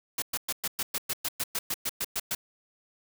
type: noise bursts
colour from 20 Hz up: white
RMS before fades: -30 dBFS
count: 15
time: 0.18-2.35 s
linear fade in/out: 5 ms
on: 42 ms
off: 110 ms
effects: none